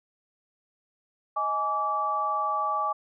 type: tone cluster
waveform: sine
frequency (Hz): 630 / 835 / 1157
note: D#5 / G#5 / D6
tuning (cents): +21 / +9 / -26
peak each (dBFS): -35 / -30 / -26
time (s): 1.36-2.93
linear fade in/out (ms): 10
effects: none